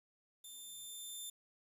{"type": "tone with level ramp", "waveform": "10% pulse", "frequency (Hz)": 3565, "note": "A7", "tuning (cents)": 22, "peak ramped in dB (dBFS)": [-42, -35], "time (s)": [0.44, 1.3], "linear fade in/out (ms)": 5, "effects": ["resampled to 32000 Hz", "11-bit"]}